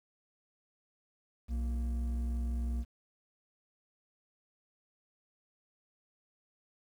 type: tone pair together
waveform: triangle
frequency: 61.6 / 232.6 Hz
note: B1 / A#3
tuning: -4 / -4 cents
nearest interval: octave + major seventh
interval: 2300 cents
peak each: -28 / -39 dBFS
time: 1.48-2.85 s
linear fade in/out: 50 ms
effects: tanh soft clip ceiling -27 dBFS + 10-bit